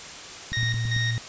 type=click train; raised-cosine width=5 ms; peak=-22 dBFS; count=5; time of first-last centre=0.52-0.964 s; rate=9 Hz
type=tone with tremolo; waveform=25% pulse; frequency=1864.7 Hz; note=A#6; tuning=in tune; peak=-22 dBFS; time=0.53-1.18 s; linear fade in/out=0 ms; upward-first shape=square; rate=2.6 Hz; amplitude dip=65%
type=tone; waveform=sine; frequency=115 Hz; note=A#2; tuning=23 cents flat; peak=-24 dBFS; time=0.57-1.18 s; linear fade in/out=0 ms
effects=white hiss -39 dBFS RMS until 1.28 s + resampled to 16000 Hz